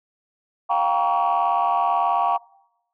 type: chord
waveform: sine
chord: G half-diminished seventh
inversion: third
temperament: just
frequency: 705.6 / 784 / 940.8 / 1128.9 Hz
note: F5 / G5 / Bb5 / Db6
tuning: +18 / 0 / +16 / +31 cents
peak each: -22 dBFS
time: 0.69-2.38 s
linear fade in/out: 20 ms
effects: noise-tail reverb RT60 0.8 s tail -22 dB re dry + tanh soft clip ceiling -12 dBFS